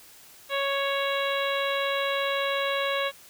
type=harmonic tone; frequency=554.4 Hz; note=C#5; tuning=in tune; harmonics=1 / 2 / 3 / 4 / 5 / 6 / 7; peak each=-28 / -31 / -33 / -34 / -35 / -36 / -36 dBFS; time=0.49-3.12 s; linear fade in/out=50 ms; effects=white hiss -51 dBFS RMS until 3.29 s